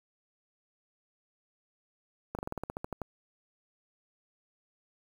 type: slowing click train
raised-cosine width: 1 ms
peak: -21 dBFS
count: 12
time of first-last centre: 2.35-3.017 s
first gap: 38 ms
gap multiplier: 1.09
effects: 8-bit